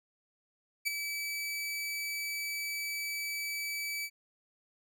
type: tone with ADSR envelope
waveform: sawtooth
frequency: 2300 Hz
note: D7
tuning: 37 cents flat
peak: -23 dBFS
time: 0.85-4.1 s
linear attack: 24 ms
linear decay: 11 ms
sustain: -8 dB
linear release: 58 ms
effects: none